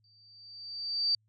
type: tone with exponential growth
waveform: sine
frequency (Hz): 4636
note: D8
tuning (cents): -23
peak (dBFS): -23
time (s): 0.04-1.15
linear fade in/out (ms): 2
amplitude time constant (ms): 240
effects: added 108 Hz sine -68 dBFS peak until 1.28 s + AAC 32 kbps